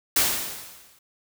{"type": "noise with exponential decay", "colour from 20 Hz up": "white", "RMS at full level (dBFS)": -18, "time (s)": [0.16, 0.99], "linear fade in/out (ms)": 5, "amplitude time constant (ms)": 180, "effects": []}